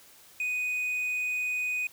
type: tone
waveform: triangle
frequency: 2489 Hz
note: D#7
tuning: in tune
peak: -26 dBFS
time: 0.4-1.87 s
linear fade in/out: 2 ms
effects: white hiss -55 dBFS RMS until 1.92 s